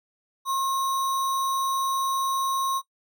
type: tone with sample-and-hold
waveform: sine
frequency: 1075 Hz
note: C6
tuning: 47 cents sharp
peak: -23 dBFS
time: 0.45-2.82 s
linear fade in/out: 50 ms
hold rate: 4900 Hz
effects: noise-tail reverb RT60 0.1 s tail -18 dB re dry